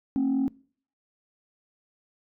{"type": "tone pair together", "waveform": "sine", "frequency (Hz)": [227, 270], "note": ["A#3", "C#4"], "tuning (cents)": [-46, -45], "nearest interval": "minor third", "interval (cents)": 301, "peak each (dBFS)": [-27, -21], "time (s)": [0.16, 0.48], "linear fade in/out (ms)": 0, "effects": ["noise-tail reverb RT60 0.5 s tail -25 dB re dry", "tanh soft clip ceiling -19 dBFS"]}